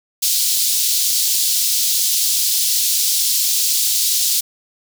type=high-pass noise; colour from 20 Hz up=pink; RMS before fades=-17 dBFS; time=0.22-4.41 s; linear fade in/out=10 ms; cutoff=4000 Hz; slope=24 dB/octave; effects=none